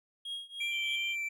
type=tone with tremolo; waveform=triangle; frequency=3273 Hz; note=G#7; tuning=26 cents flat; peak=-33 dBFS; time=0.25-0.96 s; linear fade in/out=5 ms; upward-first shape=triangle; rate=3.2 Hz; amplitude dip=95%
type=tone with vibrato; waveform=triangle; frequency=2349 Hz; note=D7; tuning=in tune; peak=-31 dBFS; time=0.6-1.29 s; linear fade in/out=10 ms; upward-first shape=triangle; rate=2.7 Hz; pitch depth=12 cents each way
type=tone; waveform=sine; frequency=3136 Hz; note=G7; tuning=in tune; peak=-35 dBFS; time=0.7-1.16 s; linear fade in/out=50 ms
effects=none